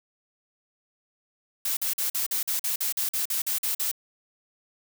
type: noise bursts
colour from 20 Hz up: blue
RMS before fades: -27 dBFS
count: 14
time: 1.65-3.915 s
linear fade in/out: 5 ms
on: 120 ms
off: 45 ms
effects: none